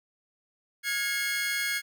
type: tone cluster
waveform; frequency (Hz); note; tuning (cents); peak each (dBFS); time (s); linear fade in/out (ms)
sawtooth; 1424 / 1658 / 2167; F6 / G#6 / C#7; +33 / -3 / -40; -34 / -27 / -27; 0.83-1.82; 50
effects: none